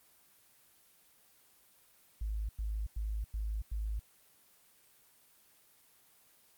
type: tone bursts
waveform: sine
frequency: 53.1 Hz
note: G#1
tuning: 39 cents sharp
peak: -33 dBFS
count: 5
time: 2.21-3.994 s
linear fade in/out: 5 ms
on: 280 ms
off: 96 ms
effects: white hiss -65 dBFS RMS until 6.57 s + Opus 24 kbps